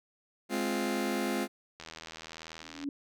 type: chord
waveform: sawtooth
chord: F minor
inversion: first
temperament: just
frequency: 209.5 / 261.9 / 349.2 Hz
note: Ab3 / C4 / F4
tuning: +15 / +2 / 0 cents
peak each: -30 dBFS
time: 0.49-1.48 s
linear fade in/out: 50 ms
type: click train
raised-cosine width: 0.2 ms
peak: -26 dBFS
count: 85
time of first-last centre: 1.8-2.84 s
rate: 80.8 Hz
type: tone with exponential growth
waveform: sine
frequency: 282 Hz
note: C#4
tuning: 30 cents sharp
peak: -29 dBFS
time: 2.62-2.89 s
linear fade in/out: 2 ms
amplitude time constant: 58 ms
effects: none